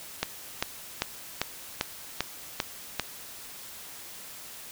click train, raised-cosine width 0.2 ms, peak -8 dBFS, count 8, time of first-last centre 0.23-2.997 s, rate 2.53 Hz, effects white hiss -44 dBFS RMS until 4.71 s

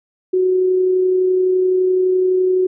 sine tone with amplitude modulation, 370 Hz, F#4, in tune, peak -11 dBFS, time 0.33-2.67 s, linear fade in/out 10 ms, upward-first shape sine, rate 31.8 Hz, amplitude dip 25%, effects none

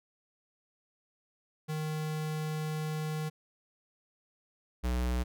square tone pair in turn, 154.9 / 61.47 Hz, D#3 / B1, -7 / -7 cents, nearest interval octave + major third, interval 1600 cents, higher first, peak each -33 / -29 dBFS, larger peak second, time 1.68-3.3 / 4.83-5.24 s, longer first, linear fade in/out 20 ms, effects none

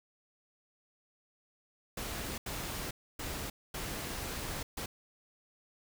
pink noise bursts at uneven times, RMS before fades -39 dBFS, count 5, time 1.97-2.38 / 2.46-2.91 / 3.19-3.5 / 3.74-4.63 / 4.77-4.86 s, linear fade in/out 5 ms, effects none

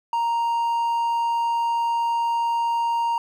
triangle tone, 932.3 Hz, A#5, in tune, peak -18 dBFS, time 0.13-3.18 s, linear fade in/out 2 ms, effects none

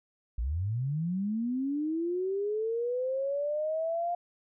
sine linear sweep, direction up, 51.91 to 704 Hz, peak -28 dBFS, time 0.38-4.15 s, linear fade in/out 5 ms, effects none

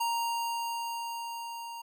square tone with level ramp, 932.3 Hz, A#5, in tune, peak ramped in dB -28 to -40 dBFS, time 0-1.82 s, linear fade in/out 10 ms, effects none

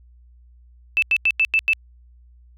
sine tone bursts, 2637 Hz, E7, in tune, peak -14 dBFS, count 6, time 0.97-1.733 s, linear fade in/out 0 ms, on 53 ms, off 89 ms, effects added 60 Hz sine -47 dBFS peak until 2.57 s

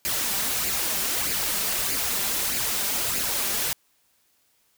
white noise with flanger, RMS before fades -26 dBFS, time 0.05-3.73 s, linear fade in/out 0 ms, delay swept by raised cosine 0.42 to 5.12 ms, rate 1.6 Hz, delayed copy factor +0.55, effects white hiss -66 dBFS RMS until 4.77 s

